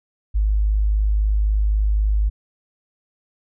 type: tone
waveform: sine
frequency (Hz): 51.91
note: G#1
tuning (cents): 0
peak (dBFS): -15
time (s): 0.34-2.3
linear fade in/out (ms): 20
effects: none